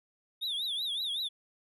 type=tone with vibrato; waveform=triangle; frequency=3599 Hz; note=A7; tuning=38 cents sharp; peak=-30 dBFS; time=0.41-1.29 s; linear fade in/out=20 ms; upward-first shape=triangle; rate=5.3 Hz; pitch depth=190 cents each way; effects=none